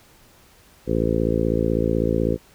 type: harmonic tone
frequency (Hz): 56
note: A1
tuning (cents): +31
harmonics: 1 / 2 / 3 / 4 / 5 / 6 / 7 / 8 / 9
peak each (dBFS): -27 / -27 / -27 / -27 / -27 / -27 / -27 / -27 / -27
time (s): 0.86-2.38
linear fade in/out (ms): 50
effects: pink hiss -53 dBFS RMS until 2.54 s